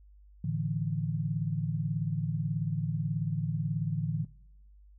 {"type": "chord", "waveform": "sine", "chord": "A suspended fourth", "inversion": "none", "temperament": "just", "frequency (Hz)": [110, 146.67, 165], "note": ["A2", "D3", "E3"], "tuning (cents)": [0, -2, 2], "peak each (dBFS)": [-34, -32, -33], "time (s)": [0.44, 4.25], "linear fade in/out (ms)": 5, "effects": ["noise-tail reverb RT60 0.8 s tail -22 dB re dry", "added 50 Hz sine -53 dBFS peak until 4.98 s"]}